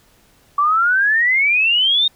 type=exponential sweep; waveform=sine; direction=up; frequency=1135 to 3729 Hz; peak=-12 dBFS; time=0.58-2.08 s; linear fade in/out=5 ms; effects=pink hiss -54 dBFS RMS until 2.15 s